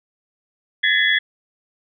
sine tone cluster, 1710 / 1801 / 2021 / 3368 Hz, A6 / A6 / B6 / G#7, -50 / +40 / +39 / +24 cents, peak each -20 dBFS, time 0.83-1.19 s, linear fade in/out 10 ms, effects none

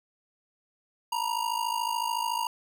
square ring-modulated tone, 942 Hz, A#5, 18 cents sharp, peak -25 dBFS, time 1.12-2.47 s, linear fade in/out 2 ms, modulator 26.9 Hz, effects none

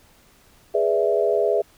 sine chord, E dominant seventh, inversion first, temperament equal, 415.3 / 493.9 / 587.3 / 659.3 Hz, G#4 / B4 / D5 / E5, 0 / 0 / 0 / 0 cents, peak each -21 / -24 / -25 / -22 dBFS, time 0.74-1.62 s, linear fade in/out 10 ms, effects pink hiss -55 dBFS RMS until 1.77 s

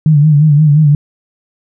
sine tone with vibrato, 150.1 Hz, D3, 38 cents sharp, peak -4 dBFS, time 0.06-0.95 s, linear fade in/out 2 ms, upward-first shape sine, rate 5.7 Hz, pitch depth 77 cents each way, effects none

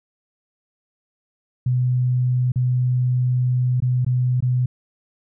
sine tone with dropouts, 125.5 Hz, B2, 28 cents sharp, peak -16 dBFS, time 1.66-4.66 s, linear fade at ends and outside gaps 5 ms, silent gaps 2.52-2.558 / 3.803-3.822 / 4.048-4.064 / 4.405-4.424 s, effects none

